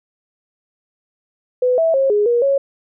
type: tone with pitch steps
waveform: sine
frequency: 501 / 654 / 540 / 415.1 / 476.6 / 552 Hz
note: B4 / E5 / C#5 / G#4 / A#4 / C#5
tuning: +25 / -14 / -45 / -1 / +38 / -7 cents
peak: -12 dBFS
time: 1.62-2.58 s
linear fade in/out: 5 ms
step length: 160 ms
effects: none